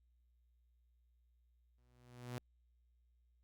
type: tone with exponential growth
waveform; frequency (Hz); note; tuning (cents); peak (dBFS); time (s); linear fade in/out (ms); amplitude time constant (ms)
sawtooth; 122.7; B2; -11; -36; 1.78-2.38; 0; 130
effects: added 60 Hz sine -70 dBFS peak until 3.43 s + Opus 48 kbps